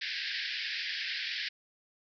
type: band-pass noise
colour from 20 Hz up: pink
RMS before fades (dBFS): -36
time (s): 0.01-1.49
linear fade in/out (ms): 10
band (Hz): 1600 to 5200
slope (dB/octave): 96
effects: none